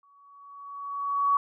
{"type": "tone with exponential growth", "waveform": "sine", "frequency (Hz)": 1128, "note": "C#6", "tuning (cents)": 30, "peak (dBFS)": -18, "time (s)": [0.03, 1.37], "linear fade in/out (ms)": 2, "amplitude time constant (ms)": 290, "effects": []}